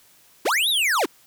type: linear two-way sweep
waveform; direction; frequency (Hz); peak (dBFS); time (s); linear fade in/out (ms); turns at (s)
square; up then down; 229.2 to 3951 to 229.2; -19; 0.45-1.06; 10; 0.69
effects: white hiss -55 dBFS RMS until 1.26 s